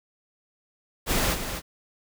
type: noise with echo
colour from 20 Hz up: pink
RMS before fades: -24 dBFS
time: 1.06-1.37 s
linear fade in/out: 50 ms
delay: 250 ms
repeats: 1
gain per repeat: -8 dB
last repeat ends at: 1.62 s
effects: none